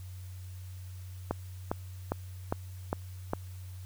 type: click train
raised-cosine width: 1 ms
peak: -15 dBFS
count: 6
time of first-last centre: 1.31-3.334 s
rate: 2.47 Hz
effects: added 92 Hz sine -41 dBFS peak until 3.85 s + white hiss -58 dBFS RMS until 3.85 s